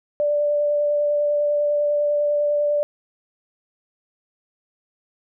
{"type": "tone with vibrato", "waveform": "sine", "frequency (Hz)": 587.3, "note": "D5", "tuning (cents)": 0, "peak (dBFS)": -17, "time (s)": [0.2, 2.83], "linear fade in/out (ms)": 0, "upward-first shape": "triangle", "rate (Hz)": 10, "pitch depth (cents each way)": 12, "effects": []}